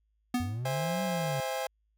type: tone with exponential decay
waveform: square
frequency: 246.9 Hz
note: B3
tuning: in tune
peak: -25 dBFS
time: 0.34-0.69 s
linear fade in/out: 5 ms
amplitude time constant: 74 ms
type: linear two-way sweep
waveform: triangle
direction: up then down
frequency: 86.2 to 192.4 to 135.3 Hz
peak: -30 dBFS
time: 0.4-1.4 s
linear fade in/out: 0 ms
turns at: 1.03 s
type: chord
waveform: 40% pulse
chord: C augmented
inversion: none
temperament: just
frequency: 523.3 / 654.1 / 817.6 Hz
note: C5 / E5 / G#5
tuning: 0 / -14 / -27 cents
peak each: -34 / -36 / -35 dBFS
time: 0.65-1.67 s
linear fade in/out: 5 ms
effects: added 53 Hz sine -70 dBFS peak until 1.97 s